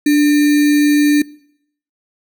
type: tone with sample-and-hold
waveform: sine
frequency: 293.7 Hz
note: D4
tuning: in tune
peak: -8 dBFS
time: 0.06-1.22 s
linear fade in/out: 5 ms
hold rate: 2100 Hz
effects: noise-tail reverb RT60 0.7 s tail -22 dB re dry